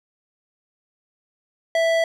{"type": "tone with band-pass filter", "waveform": "square", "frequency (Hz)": 659.3, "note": "E5", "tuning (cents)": 0, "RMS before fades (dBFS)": -19, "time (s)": [1.75, 2.04], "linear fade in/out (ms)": 2, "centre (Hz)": 1300, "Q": 0.55, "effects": []}